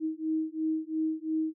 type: beating tone pair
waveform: sine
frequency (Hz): 314.8 / 317.7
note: D#4 / D#4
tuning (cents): +20 / +36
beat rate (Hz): 2.9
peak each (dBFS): -31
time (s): 0-1.54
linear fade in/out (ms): 50
effects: none